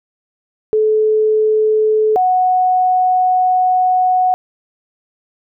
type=tone pair in turn; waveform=sine; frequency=432.2 / 737.2 Hz; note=A4 / F#5; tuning=-31 / -7 cents; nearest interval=major sixth; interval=924 cents; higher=second; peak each=-10 dBFS; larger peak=neither; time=0.73-2.16 / 2.16-4.34 s; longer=second; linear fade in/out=0 ms; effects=none